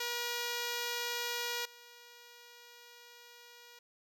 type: tone with level steps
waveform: 5% pulse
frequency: 479 Hz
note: A#4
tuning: 47 cents sharp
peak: -23 / -42 dBFS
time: 0-3.79 s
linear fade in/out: 5 ms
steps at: 1.65 s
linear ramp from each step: 5 ms
effects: none